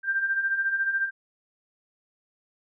sine beating tone pair, 1568 / 1582 Hz, G6 / G6, 0 / +15 cents, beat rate 14 Hz, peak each -31 / -24 dBFS, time 0.03-1.11 s, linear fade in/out 50 ms, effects none

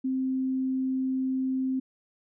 sine tone, 261.6 Hz, C4, in tune, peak -25 dBFS, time 0.04-1.8 s, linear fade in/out 10 ms, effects none

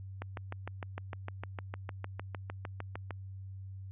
click train, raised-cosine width 0.5 ms, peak -24 dBFS, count 20, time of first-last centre 0.22-3.108 s, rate 6.58 Hz, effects added 96 Hz sine -42 dBFS peak until 3.91 s + resampled to 8000 Hz

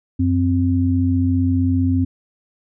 sine tone pair together, 92.24 / 261.6 Hz, F#2 / C4, -5 / 0 cents, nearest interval octave + tritone, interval 1805 cents, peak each -17 dBFS, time 0.19-2.05 s, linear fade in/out 10 ms, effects none

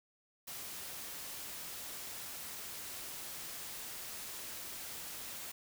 white noise, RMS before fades -45 dBFS, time 0.47-5.52 s, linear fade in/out 10 ms, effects none

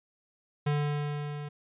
square tone with level ramp, 146.83 Hz, D3, in tune, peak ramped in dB -25 to -37 dBFS, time 0.66-1.49 s, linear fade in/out 10 ms, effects resampled to 8000 Hz

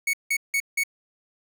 45% pulse tone bursts, 2222 Hz, C#7, 4 cents sharp, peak -21 dBFS, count 4, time 0.07-0.836 s, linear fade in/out 5 ms, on 64 ms, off 170 ms, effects none

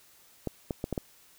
clicks, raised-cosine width 2 ms, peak -17 dBFS, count 5, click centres 0.473 / 0.708 / 0.841 / 0.927 / 0.978 s, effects white hiss -59 dBFS RMS until 1.38 s

